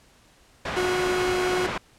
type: low-pass noise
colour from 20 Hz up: white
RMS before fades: -30 dBFS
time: 0.65-1.78 s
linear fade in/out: 5 ms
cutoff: 1800 Hz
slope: 12 dB/octave
type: tone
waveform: 40% pulse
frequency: 364.6 Hz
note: F#4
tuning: 25 cents flat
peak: -22 dBFS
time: 0.76-1.67 s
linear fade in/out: 10 ms
effects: pink hiss -57 dBFS RMS until 1.98 s + low-pass 10000 Hz 12 dB/octave